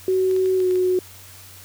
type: tone with pitch glide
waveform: sine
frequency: 374.9 to 366.8 Hz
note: F#4 to F#4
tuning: +23 to -15 cents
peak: -16 dBFS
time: 0.08-0.99 s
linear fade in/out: 2 ms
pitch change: -38 cents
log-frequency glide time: 0.56-0.66 s
type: clicks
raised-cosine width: 0.2 ms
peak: -23 dBFS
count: 6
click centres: 0.312 / 0.364 / 0.459 / 0.603 / 0.71 / 0.757 s
effects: added 94 Hz sine -47 dBFS peak until 1.64 s + white hiss -44 dBFS RMS until 1.64 s